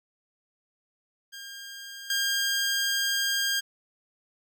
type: tone with level steps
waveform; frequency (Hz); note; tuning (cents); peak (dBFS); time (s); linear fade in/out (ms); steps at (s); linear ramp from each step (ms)
15% pulse; 1608; G6; +44; -33 / -18; 1.32-3.61; 20; 2.1; 2
effects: none